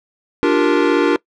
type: chord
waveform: square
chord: G minor seventh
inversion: second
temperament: equal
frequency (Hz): 293.7 / 349.2 / 392 / 466.2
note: D4 / F4 / G4 / Bb4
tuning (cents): 0 / 0 / 0 / 0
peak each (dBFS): -17 / -18 / -21 / -18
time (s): 0.43-1.16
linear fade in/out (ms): 0
effects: noise-tail reverb RT60 0.1 s tail -21 dB re dry + low-pass 3000 Hz 12 dB/octave